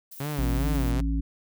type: noise with tremolo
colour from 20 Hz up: violet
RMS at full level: -42 dBFS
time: 0.11-0.92 s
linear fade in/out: 10 ms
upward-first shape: sine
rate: 16 Hz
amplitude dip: 30%
type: tone with vibrato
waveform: sawtooth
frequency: 133.6 Hz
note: C3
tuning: 36 cents sharp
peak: -25 dBFS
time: 0.2-1.01 s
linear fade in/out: 5 ms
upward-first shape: sine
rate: 2.5 Hz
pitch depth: 210 cents each way
type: harmonic tone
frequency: 55 Hz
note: A1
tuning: in tune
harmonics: 1 / 3 / 5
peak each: -24 / -34 / -30 dBFS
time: 0.38-1.21 s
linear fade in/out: 10 ms
effects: none